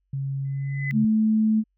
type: tone with pitch glide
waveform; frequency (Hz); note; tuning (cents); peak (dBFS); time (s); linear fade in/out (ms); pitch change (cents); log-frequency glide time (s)
sine; 136.7 to 139.17; C#3 to C#3; -24 to +7; -25; 0.13-1.05; 5; +31; 0.48-0.86
type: tone with exponential growth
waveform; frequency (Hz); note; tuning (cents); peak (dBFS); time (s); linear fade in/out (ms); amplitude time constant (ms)
sine; 2018; B6; +37; -25; 0.45-0.91; 0; 100
type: tone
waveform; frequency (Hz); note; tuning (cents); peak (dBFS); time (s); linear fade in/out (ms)
sine; 217.8; A3; -17; -17; 0.92-1.64; 50
effects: added 47 Hz sine -70 dBFS peak until 1.77 s